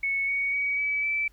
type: tone with pitch steps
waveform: sine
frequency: 2208 / 2235 / 2262 / 2290 / 2318 Hz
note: C#7 / C#7 / C#7 / D7 / D7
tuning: -7 / +14 / +34 / -44 / -23 cents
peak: -24 dBFS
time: 0.03-1.28 s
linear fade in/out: 5 ms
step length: 250 ms
effects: added 46 Hz sine -55 dBFS peak until 1.32 s + pink hiss -64 dBFS RMS until 1.32 s